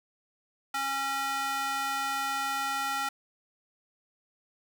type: tone with high-pass filter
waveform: square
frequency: 273.5 Hz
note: C#4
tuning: 23 cents flat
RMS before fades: -31 dBFS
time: 0.74-3.09 s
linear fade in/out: 5 ms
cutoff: 1100 Hz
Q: 2.3
effects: 9-bit